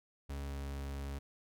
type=tone with pitch glide; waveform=40% pulse; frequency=70 to 69.44 Hz; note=C#2 to C#2; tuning=+18 to +4 cents; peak=-38 dBFS; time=0.29-1.19 s; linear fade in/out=10 ms; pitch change=-14 cents; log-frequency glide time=0.46-0.53 s; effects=none

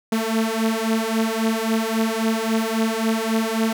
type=beating tone pair; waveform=sawtooth; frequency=221.2 / 224.9 Hz; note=A3 / A3; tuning=+9 / +38 cents; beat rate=3.7 Hz; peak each=-19 / -18 dBFS; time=0.12-3.73 s; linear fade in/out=5 ms; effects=none

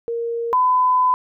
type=tone pair in turn; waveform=sine; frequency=466.2 / 1007.4 Hz; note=A#4 / B5; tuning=0 / +34 cents; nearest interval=octave + minor second; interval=1334 cents; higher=second; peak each=-21 / -13 dBFS; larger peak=second; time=0.08-0.53 / 0.53-1.14 s; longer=second; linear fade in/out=0 ms; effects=none

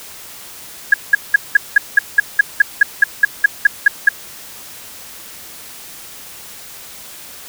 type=tone bursts; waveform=sine; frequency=1660 Hz; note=G#6; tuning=1 cent flat; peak=-3 dBFS; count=16; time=0.92-4.09 s; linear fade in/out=5 ms; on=20 ms; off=190 ms; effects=white hiss -35 dBFS RMS until 7.48 s

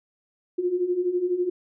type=beating tone pair; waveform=sine; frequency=349.2 / 361.2 Hz; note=F4 / F#4; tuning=0 / -42 cents; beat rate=12 Hz; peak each=-28 / -23 dBFS; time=0.58-1.5 s; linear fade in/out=10 ms; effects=none

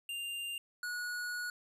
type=tone pair in turn; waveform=square; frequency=2794 / 1458 Hz; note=F7 / F#6; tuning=0 / -26 cents; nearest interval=major seventh; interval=1126 cents; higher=first; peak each=-38 / -37 dBFS; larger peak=second; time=0.09-0.58 / 0.83-1.5 s; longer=second; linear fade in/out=2 ms; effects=resampled to 32000 Hz

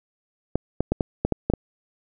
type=clicks; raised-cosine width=2 ms; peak=-7 dBFS; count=8; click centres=0.556 / 0.806 / 0.92 / 1.008 / 1.25 / 1.323 / 1.5 / 1.537 s; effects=none

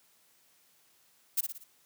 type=noise with echo; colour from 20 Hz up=violet; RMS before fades=-27 dBFS; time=1.37-1.41 s; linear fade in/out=10 ms; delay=58 ms; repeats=4; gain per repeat=-6 dB; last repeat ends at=1.642 s; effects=white hiss -66 dBFS RMS until 1.85 s + high-pass 100 Hz 12 dB/octave

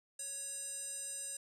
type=tone with band-pass filter; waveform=square; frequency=554.4 Hz; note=C#5; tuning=in tune; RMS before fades=-43 dBFS; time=0.19-1.37 s; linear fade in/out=5 ms; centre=8200 Hz; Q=7.8; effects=none

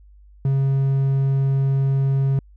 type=tone; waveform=triangle; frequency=136.1 Hz; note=C#3; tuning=31 cents flat; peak=-14 dBFS; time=0.45-2.39 s; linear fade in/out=2 ms; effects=added 50 Hz sine -45 dBFS peak until 2.56 s

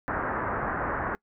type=low-pass noise; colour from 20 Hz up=white; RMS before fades=-30 dBFS; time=0.08-1.15 s; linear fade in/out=0 ms; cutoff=1700 Hz; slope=48 dB/octave; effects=noise-tail reverb RT60 0.1 s tail -24 dB re dry

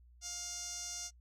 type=tone with band-pass filter; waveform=sawtooth; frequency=705 Hz; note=F5; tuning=16 cents sharp; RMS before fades=-43 dBFS; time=0.21-1.11 s; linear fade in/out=50 ms; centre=6100 Hz; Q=5; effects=noise-tail reverb RT60 0.1 s tail -23 dB re dry + added 60 Hz sine -58 dBFS peak until 1.2 s

